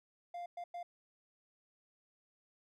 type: tone bursts at uneven times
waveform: triangle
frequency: 698.5 Hz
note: F5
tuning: in tune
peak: -39 dBFS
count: 3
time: 0.34-0.46 / 0.57-0.64 / 0.74-0.83 s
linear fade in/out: 5 ms
effects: none